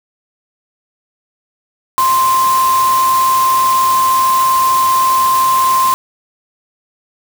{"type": "tone in noise", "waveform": "sine", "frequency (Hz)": 1046.5, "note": "C6", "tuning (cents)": 0, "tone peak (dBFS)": -9, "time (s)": [1.98, 5.94], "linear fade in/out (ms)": 0, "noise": "white", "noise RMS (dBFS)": -22, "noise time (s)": [1.98, 5.94], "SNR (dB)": 10, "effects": []}